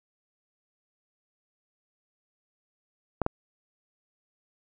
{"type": "clicks", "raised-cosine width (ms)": 1, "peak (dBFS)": -11, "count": 2, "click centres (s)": [3.217, 3.264], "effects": []}